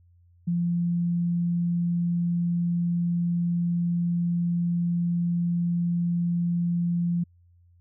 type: tone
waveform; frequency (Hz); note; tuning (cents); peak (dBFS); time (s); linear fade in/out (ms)
sine; 172.6; F3; -20; -22; 0.47-7.24; 10
effects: added 87 Hz sine -55 dBFS peak until 7.8 s